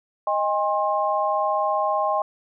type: tone cluster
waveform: sine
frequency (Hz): 624 / 809 / 1065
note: D#5 / G#5 / C6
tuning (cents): +5 / -46 / +30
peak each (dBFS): -24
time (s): 0.27-2.22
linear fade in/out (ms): 2
effects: none